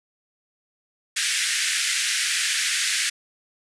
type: band-pass noise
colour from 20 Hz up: pink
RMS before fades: -24 dBFS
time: 1.16-3.1 s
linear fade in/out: 10 ms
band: 1600 to 10000 Hz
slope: 48 dB/octave
effects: none